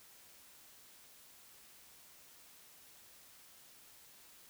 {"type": "silence", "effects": ["white hiss -60 dBFS RMS until 4.49 s"]}